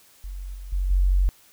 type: tone with level steps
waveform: sine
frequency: 46.25 Hz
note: F#1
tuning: in tune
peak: -31 / -34 / -21 / -16 dBFS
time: 0.24-1.29 s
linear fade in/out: 0 ms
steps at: 0.54 / 0.72 / 0.9 s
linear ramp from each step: 10 ms
effects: white hiss -55 dBFS RMS until 1.52 s